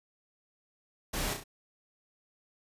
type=noise with echo; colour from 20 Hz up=pink; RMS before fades=-34 dBFS; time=1.13-1.34 s; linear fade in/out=10 ms; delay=33 ms; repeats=3; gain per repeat=-5 dB; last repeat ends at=1.439 s; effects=resampled to 32000 Hz